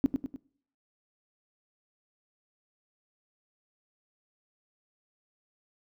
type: tone with echo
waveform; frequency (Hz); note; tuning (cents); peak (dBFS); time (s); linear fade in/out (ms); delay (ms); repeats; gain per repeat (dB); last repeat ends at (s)
sine; 272.9; C#4; -27; -18; 0.04-0.06; 0; 100; 3; -6; 0.36
effects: noise-tail reverb RT60 0.6 s tail -21 dB re dry